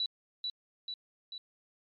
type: tone with echo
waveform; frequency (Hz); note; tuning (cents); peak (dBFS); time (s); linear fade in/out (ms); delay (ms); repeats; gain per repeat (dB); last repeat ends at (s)
sine; 3944; B7; -3; -28; 0-0.06; 2; 440; 3; -4; 1.38
effects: tanh soft clip ceiling -25 dBFS + MP3 48 kbps